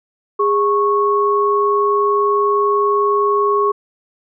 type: tone pair together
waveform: sine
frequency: 409.8 / 1102.3 Hz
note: G#4 / C#6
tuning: -23 / -10 cents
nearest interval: octave + perfect fourth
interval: 1713 cents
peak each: -15 dBFS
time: 0.39-3.72 s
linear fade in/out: 10 ms
effects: none